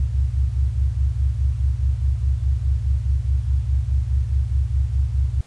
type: tone cluster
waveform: sine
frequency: 66.1 / 70.9 / 97.7 / 118.3 Hz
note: C2 / C#2 / G2 / A#2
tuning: +18 / +40 / -5 / +26 cents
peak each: -20 / -22 / -28 / -27 dBFS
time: 0-5.41 s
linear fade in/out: 5 ms
effects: pink hiss -52 dBFS RMS until 5.46 s + resampled to 22050 Hz